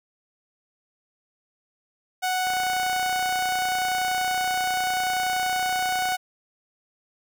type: tone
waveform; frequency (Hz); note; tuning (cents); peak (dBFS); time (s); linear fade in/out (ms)
sawtooth; 740; F#5; 0; -19; 2.22-6.17; 20
type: click train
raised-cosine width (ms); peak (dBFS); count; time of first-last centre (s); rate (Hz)
0.5; -22; 112; 2.47-6.121; 30.4
effects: none